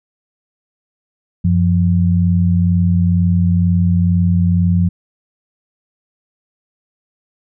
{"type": "tone pair together", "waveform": "sine", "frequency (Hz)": [92.5, 174.62], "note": ["F#2", "F3"], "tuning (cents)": [0, 0], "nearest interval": "major seventh", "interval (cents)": 1100, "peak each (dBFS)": -13, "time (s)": [1.44, 4.89], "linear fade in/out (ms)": 10, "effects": []}